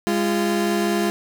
30% pulse tone pair together, 204.9 / 344.6 Hz, G#3 / F4, -23 / -23 cents, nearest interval major sixth, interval 900 cents, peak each -19 dBFS, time 0.07-1.1 s, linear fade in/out 0 ms, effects none

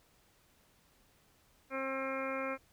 harmonic tone, 267.1 Hz, C4, 36 cents sharp, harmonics 1 / 2 / 3 / 4 / 5 / 6 / 7 / 8 / 9, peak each -42 / -38 / -50 / -44 / -42 / -47 / -53 / -45 / -45 dBFS, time 1.7-2.58 s, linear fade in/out 50 ms, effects pink hiss -68 dBFS RMS until 2.72 s

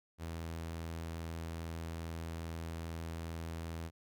sawtooth tone, 82.41 Hz, E2, in tune, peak -36 dBFS, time 0.18-3.91 s, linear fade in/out 50 ms, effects none

